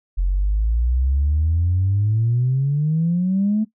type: exponential sweep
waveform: sine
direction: up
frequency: 43.53 to 220.2 Hz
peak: -15 dBFS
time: 0.17-3.65 s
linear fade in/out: 20 ms
effects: noise-tail reverb RT60 0.1 s tail -17 dB re dry + tanh soft clip ceiling -11 dBFS